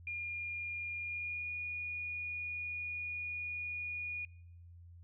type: tone with pitch glide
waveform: sine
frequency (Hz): 2415 to 2447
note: D7 to D#7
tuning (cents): +48 to -29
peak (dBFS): -37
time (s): 0.07-4.25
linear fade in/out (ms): 2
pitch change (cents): +23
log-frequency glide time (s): 1.01-1.52
effects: noise-tail reverb RT60 0.9 s tail -26 dB re dry + added 86 Hz sine -52 dBFS peak until 5.03 s